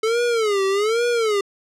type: tone with vibrato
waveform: square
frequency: 431.2 Hz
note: A4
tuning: 35 cents flat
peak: -18 dBFS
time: 0.03-1.41 s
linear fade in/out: 5 ms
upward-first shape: sine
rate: 1.2 Hz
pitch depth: 190 cents each way
effects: low-pass 8000 Hz 12 dB/octave